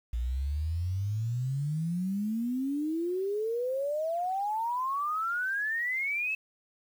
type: exponential sweep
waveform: sine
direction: up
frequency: 57 to 2637 Hz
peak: -28 dBFS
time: 0.13-6.35 s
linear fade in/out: 5 ms
effects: 9-bit